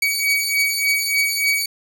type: beating tone pair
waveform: sawtooth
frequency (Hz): 2261 / 2264.4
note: C#7 / C#7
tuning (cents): +34 / +36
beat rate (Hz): 3.4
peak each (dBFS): -16 / -18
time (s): 0.02-1.66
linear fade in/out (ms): 5
effects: none